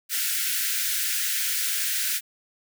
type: high-pass noise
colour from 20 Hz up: white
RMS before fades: -26 dBFS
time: 0.09-2.21 s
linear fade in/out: 50 ms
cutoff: 1400 Hz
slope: 96 dB/octave
effects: none